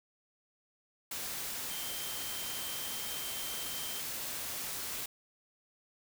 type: tone in noise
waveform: sine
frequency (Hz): 3136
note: G7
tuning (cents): 0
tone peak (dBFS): -45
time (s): 1.7-4.01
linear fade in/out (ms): 5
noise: white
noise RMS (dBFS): -39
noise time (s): 1.11-5.06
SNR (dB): -9
effects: none